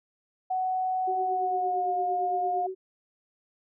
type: tone with pitch glide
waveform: sine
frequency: 745 to 715.1 Hz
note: F#5 to F5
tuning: +12 to +41 cents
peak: -25 dBFS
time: 0.5-2.67 s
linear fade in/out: 10 ms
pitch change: -71 cents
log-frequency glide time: 1.18-1.93 s
type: tone with tremolo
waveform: sine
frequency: 376.7 Hz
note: F#4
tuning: 31 cents sharp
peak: -29 dBFS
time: 1.07-2.75 s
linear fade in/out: 10 ms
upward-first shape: triangle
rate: 8.8 Hz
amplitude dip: 80%
effects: none